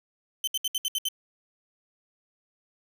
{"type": "tone bursts", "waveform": "sawtooth", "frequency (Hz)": 3071, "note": "G7", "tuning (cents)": -36, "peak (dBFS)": -22, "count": 7, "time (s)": [0.44, 1.086], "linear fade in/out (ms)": 2, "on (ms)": 34, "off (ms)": 68, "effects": []}